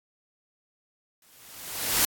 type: noise with exponential growth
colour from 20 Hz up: white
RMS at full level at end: -20 dBFS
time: 1.22-2.05 s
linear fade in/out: 2 ms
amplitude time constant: 180 ms
effects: AAC 64 kbps